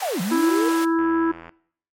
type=high-pass noise; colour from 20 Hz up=pink; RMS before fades=-33 dBFS; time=0-0.85 s; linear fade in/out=5 ms; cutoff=490 Hz; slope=48 dB/octave
type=linear two-way sweep; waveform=sine; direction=down then up; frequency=816 to 166.3 to 479.1 Hz; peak=-22 dBFS; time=0.02-0.69 s; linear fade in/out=5 ms; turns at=0.21 s
type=harmonic tone; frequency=329.6 Hz; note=E4; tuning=in tune; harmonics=1 / 3 / 4 / 5; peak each=-18 / -28 / -30 / -32 dBFS; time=0.31-1.32 s; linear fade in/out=10 ms
type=click train; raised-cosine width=0.5 ms; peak=-24 dBFS; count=43; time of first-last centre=0.99-1.493 s; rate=83.5 Hz
effects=noise-tail reverb RT60 0.6 s tail -21 dB re dry + MP3 64 kbps